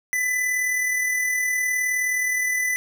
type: tone with amplitude modulation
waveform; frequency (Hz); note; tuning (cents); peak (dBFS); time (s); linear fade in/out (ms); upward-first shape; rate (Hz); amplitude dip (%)
square; 1999; B6; +20; -20; 0.13-2.76; 0; sine; 39.3; 35
effects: none